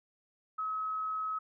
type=tone; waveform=sine; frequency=1281 Hz; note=E6; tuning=50 cents flat; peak=-32 dBFS; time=0.58-1.39 s; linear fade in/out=10 ms; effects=none

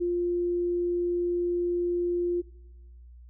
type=tone; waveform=sine; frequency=350 Hz; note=F4; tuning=4 cents sharp; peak=-24 dBFS; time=0-2.42 s; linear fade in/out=20 ms; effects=noise-tail reverb RT60 1.0 s tail -22 dB re dry + added 60 Hz sine -46 dBFS peak until 3.29 s

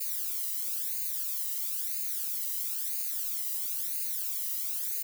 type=noise with flanger; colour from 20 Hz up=violet; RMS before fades=-33 dBFS; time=0-5.03 s; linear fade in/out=10 ms; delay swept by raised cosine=0.44 to 1.02 ms; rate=1 Hz; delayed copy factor=+0.95; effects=none

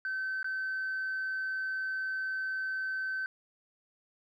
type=tone with dropouts; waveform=sine; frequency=1536 Hz; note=G6; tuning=36 cents flat; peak=-30 dBFS; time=0.05-3.26 s; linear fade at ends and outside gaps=1 ms; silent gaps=0.429-0.444 s; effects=tanh soft clip ceiling -29 dBFS + 12-bit

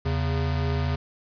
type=tone pair together; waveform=square; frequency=81.17 / 136.3 Hz; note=E2 / C#3; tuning=-26 / -29 cents; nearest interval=major sixth; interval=897 cents; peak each=-26 / -27 dBFS; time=0.05-0.96 s; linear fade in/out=10 ms; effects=resampled to 11025 Hz + 8-bit

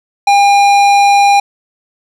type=tone with tanh clipping; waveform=sine; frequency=805 Hz; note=G5; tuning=46 cents sharp; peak=-7 dBFS; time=0.27-1.4 s; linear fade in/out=5 ms; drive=16 dB; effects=none

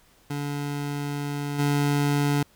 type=tone with level steps; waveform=25% pulse; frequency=144 Hz; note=D3; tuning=34 cents flat; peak=-24 / -17 dBFS; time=0.3-2.43 s; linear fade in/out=5 ms; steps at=1.58 s; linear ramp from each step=20 ms; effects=pink hiss -59 dBFS RMS until 2.55 s

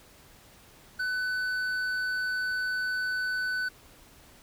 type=tone with hard clipping; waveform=triangle; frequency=1500 Hz; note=F#6; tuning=23 cents sharp; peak=-29 dBFS; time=0.99-3.69 s; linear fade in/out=10 ms; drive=9 dB; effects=pink hiss -55 dBFS RMS until 4.42 s

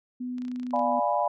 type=tone with pitch glide; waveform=sine; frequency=249.3 to 247.6 Hz; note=B3 to B3; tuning=+16 to +5 cents; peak=-30 dBFS; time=0.2-1 s; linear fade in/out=10 ms; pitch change=-11 cents; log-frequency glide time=0.69-0.87 s
type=clicks; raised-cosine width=0.2 ms; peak=-32 dBFS; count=12; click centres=0.383 / 0.42 / 0.451 / 0.482 / 0.516 / 0.56 / 0.598 / 0.632 / 0.667 / 0.708 / 0.761 / 0.793 s
type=chord; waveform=sine; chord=D diminished seventh; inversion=none; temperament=equal with one note detuned; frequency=590 / 698.5 / 830.6 / 987.8 Hz; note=D5 / F5 / Ab5 / Cb6; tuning=+8 / 0 / 0 / 0 cents; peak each=-28 dBFS; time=0.73-1.28 s; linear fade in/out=5 ms
effects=none

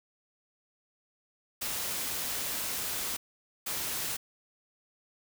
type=noise bursts at uneven times; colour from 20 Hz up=white; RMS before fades=-34 dBFS; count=2; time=1.61-3.17 / 3.66-4.17 s; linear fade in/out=10 ms; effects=none

